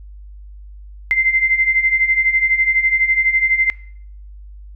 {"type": "beating tone pair", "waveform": "sine", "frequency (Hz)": [2072, 2084], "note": ["C7", "C7"], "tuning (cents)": [-17, -7], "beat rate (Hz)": 12, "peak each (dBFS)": [-19, -14], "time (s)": [1.11, 3.7], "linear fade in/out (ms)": 0, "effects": ["noise-tail reverb RT60 0.6 s tail -21 dB re dry", "added 50 Hz sine -34 dBFS peak until 4.75 s"]}